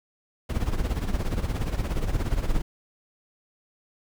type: noise with tremolo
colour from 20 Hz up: brown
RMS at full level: -23 dBFS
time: 0.49-2.62 s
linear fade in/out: 10 ms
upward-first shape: sine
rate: 17 Hz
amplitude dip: 70%
effects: none